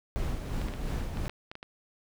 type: noise with tremolo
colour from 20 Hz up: brown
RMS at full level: -31 dBFS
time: 0.16-1.28 s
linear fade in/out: 0 ms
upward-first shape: sine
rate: 2.9 Hz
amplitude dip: 40%
type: clicks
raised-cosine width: 0.3 ms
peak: -25 dBFS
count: 9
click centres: 0.616 / 0.685 / 0.738 / 1.172 / 1.257 / 1.296 / 1.515 / 1.554 / 1.629 s
effects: none